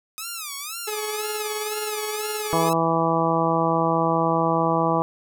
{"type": "tone with vibrato", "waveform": "5% pulse", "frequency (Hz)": 1244.5, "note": "D#6", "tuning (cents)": 0, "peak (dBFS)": -19, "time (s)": [0.18, 2.73], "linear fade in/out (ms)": 0, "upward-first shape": "sine", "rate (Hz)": 2, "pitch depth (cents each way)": 200}
{"type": "tone with tremolo", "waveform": "sawtooth", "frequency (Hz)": 424.6, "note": "G#4", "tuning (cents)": 38, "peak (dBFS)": -22, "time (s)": [0.87, 2.7], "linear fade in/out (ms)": 10, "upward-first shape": "sine", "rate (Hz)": 19, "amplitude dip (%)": 35}
{"type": "harmonic tone", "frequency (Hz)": 164.7, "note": "E3", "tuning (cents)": -1, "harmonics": [1, 2, 3, 4, 5, 6, 7], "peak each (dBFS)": [-26, -26, -26, -26, -26, -26, -26], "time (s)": [2.53, 5.02], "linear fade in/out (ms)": 0}
{"effects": []}